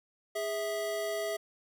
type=tone pair together; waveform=square; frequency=412 / 654 Hz; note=G#4 / E5; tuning=-14 / -14 cents; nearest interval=minor sixth; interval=800 cents; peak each=-37 / -34 dBFS; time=0.35-1.37 s; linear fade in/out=10 ms; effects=none